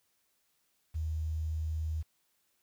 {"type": "tone with quantisation", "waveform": "sine", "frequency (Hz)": 78.9, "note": "D#2", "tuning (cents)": 25, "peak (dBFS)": -31, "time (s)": [0.94, 2.03], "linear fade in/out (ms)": 20, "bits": 10, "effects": ["white hiss -75 dBFS RMS until 2.62 s"]}